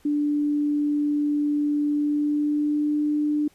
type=tone with pitch glide; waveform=sine; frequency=293.7 to 297.8 Hz; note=D4 to D4; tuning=0 to +24 cents; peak=-20 dBFS; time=0.05-3.48 s; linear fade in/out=5 ms; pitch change=+24 cents; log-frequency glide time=1.9-3 s; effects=pink hiss -59 dBFS RMS until 3.54 s + resampled to 32000 Hz